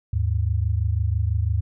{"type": "tone pair together", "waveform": "sine", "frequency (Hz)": [77.78, 103.83], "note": ["D#2", "G#2"], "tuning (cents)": [0, 0], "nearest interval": "perfect fourth", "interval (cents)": 500, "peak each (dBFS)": -22, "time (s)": [0.13, 1.61], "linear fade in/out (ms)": 5, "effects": []}